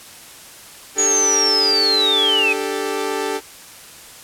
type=chord; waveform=sawtooth; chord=D suspended fourth; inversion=none; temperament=equal; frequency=293.7 / 392 / 440 Hz; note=D4 / G4 / A4; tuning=0 / 0 / 0 cents; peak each=-25 / -20 / -20 dBFS; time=0.95-3.41 s; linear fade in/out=50 ms
type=linear sweep; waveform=sine; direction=down; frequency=6820 to 2489 Hz; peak=-14 dBFS; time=0.98-2.53 s; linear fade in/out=5 ms
effects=white hiss -40 dBFS RMS until 4.23 s + low-pass 12000 Hz 12 dB/octave